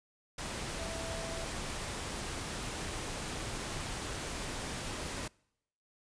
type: tone in noise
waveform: sine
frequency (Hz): 659.3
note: E5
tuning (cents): 0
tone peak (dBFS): -42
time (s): 0.79-1.45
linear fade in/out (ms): 5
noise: pink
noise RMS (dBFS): -39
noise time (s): 0.38-5.28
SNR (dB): -6
effects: noise-tail reverb RT60 0.8 s tail -26 dB re dry + resampled to 22050 Hz